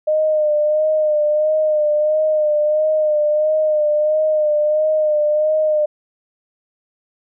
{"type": "tone with vibrato", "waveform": "sine", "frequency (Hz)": 610, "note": "D#5", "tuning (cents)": -34, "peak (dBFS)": -13, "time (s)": [0.07, 5.86], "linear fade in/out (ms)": 10, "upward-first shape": "sine", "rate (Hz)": 1.5, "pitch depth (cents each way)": 34, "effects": []}